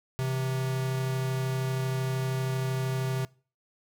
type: tone pair together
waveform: square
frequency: 130.81 / 163.67 Hz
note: C3 / E3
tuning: 0 / -12 cents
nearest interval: major third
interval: 388 cents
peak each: -28 / -39 dBFS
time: 0.19-3.25 s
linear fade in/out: 0 ms
effects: noise-tail reverb RT60 0.4 s tail -23 dB re dry